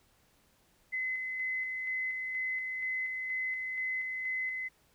sine tone with tremolo, 2037 Hz, C7, 47 cents flat, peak -31 dBFS, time 0.92-4.69 s, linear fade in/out 20 ms, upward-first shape square, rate 2.1 Hz, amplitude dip 30%, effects pink hiss -68 dBFS RMS until 4.94 s

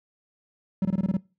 triangle tone bursts, 190 Hz, F#3, 46 cents sharp, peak -18 dBFS, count 7, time 0.82-1.168 s, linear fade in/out 2 ms, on 30 ms, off 23 ms, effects noise-tail reverb RT60 0.3 s tail -22 dB re dry + high-pass 80 Hz 12 dB/octave

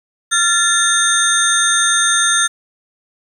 sine tone cluster, 1383 / 1753 / 3650 / 6320 / 8750 Hz, F6 / A6 / A#7 / G8 / C#9, -17 / -7 / -37 / +13 / -24 cents, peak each -18 dBFS, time 0.31-2.48 s, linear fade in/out 20 ms, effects 7-bit

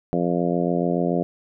harmonic tone, 87 Hz, F2, 6 cents flat, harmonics 2 / 3 / 4 / 5 / 6 / 7 / 8, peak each -24 / -26 / -27 / -28 / -29 / -29 / -30 dBFS, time 0.13-1.23 s, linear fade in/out 0 ms, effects none

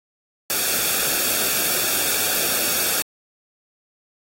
white noise with comb filter, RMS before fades -21 dBFS, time 0.5-3.02 s, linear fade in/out 0 ms, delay 0.99 ms, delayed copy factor -0.6, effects AAC 48 kbps

